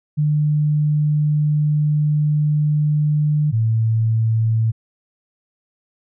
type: tone pair in turn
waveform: sine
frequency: 150 / 112.22 Hz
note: D3 / A2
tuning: +37 / +35 cents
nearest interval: perfect fourth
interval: 502 cents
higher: first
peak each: -14 dBFS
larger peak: neither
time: 0.17-3.52 / 3.52-4.72 s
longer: first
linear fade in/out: 20 ms
effects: none